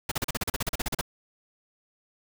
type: noise bursts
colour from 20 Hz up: pink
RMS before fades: -28 dBFS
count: 15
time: 0.09-1.012 s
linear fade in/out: 5 ms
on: 26 ms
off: 38 ms
effects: none